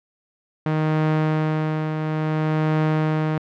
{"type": "tone with tremolo", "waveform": "sawtooth", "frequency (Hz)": 155.56, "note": "D#3", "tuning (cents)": 0, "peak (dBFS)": -13, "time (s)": [0.66, 3.38], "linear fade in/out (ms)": 2, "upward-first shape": "triangle", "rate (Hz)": 0.58, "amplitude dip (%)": 50, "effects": ["low-pass 2000 Hz 12 dB/octave"]}